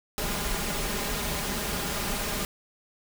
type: noise with comb filter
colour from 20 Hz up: pink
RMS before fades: -30 dBFS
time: 0.18-2.45 s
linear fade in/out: 0 ms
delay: 4.9 ms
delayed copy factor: +0.6
effects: none